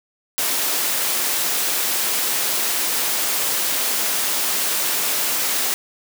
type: high-pass noise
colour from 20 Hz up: white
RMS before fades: -21 dBFS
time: 0.38-5.74 s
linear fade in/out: 0 ms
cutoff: 250 Hz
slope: 12 dB/octave
effects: none